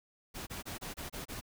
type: noise bursts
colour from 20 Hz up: pink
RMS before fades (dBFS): -42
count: 7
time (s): 0.34-1.412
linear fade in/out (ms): 20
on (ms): 130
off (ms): 27
effects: none